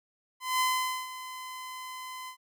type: tone with ADSR envelope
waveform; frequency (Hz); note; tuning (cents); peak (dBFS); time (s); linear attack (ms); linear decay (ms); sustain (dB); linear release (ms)
sawtooth; 1023; C6; -39; -20; 0.4-2.37; 200; 470; -15; 89
effects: none